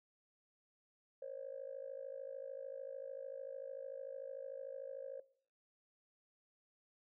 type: tone with amplitude modulation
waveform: sine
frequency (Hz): 539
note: C#5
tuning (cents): -49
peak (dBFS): -39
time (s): 1.22-5.2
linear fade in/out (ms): 5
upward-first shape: sine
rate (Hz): 53.4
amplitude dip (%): 85
effects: noise-tail reverb RT60 0.5 s tail -19 dB re dry + tanh soft clip ceiling -36 dBFS